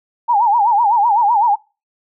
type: tone with vibrato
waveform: sine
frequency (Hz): 881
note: A5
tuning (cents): +2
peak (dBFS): -10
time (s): 0.28-1.56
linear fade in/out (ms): 20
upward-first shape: sine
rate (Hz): 7.9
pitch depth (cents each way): 170
effects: noise-tail reverb RT60 0.3 s tail -25 dB re dry